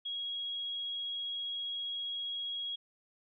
sine tone, 3305 Hz, G#7, 9 cents flat, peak -35 dBFS, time 0.05-2.76 s, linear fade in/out 10 ms, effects none

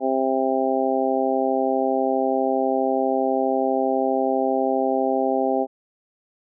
harmonic tone, 132.3 Hz, C3, 20 cents sharp, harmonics 2 / 3 / 4 / 5 / 6, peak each -25 / -25 / -25 / -25 / -25 dBFS, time 0-5.67 s, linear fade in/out 50 ms, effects none

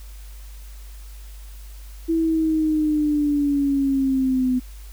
sine linear sweep, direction down, 329.6 to 251.1 Hz, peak -17 dBFS, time 2.08-4.6 s, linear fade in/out 20 ms, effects added 50 Hz sine -36 dBFS peak until 4.92 s + white hiss -50 dBFS RMS until 4.92 s

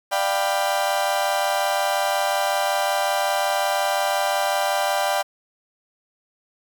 35% pulse chord, G dominant seventh, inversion second, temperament equal with one note detuned, 593.5 / 698.5 / 784 / 987.8 Hz, D5 / F5 / G5 / B5, +18 / 0 / 0 / 0 cents, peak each -23 / -25 / -22 / -27 dBFS, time 0.11-5.23 s, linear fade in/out 20 ms, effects 8-bit

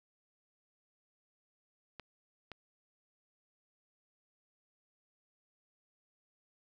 clicks, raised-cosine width 0.3 ms, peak -29 dBFS, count 2, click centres 1.997 / 2.517 s, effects none

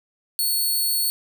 5% pulse tone, 4407 Hz, C#8, 11 cents flat, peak -13 dBFS, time 0.39-1.1 s, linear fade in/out 0 ms, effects none

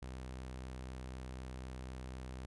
sawtooth tone, 64 Hz, C2, 38 cents flat, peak -40 dBFS, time 0.02-2.46 s, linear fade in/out 5 ms, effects resampled to 24000 Hz

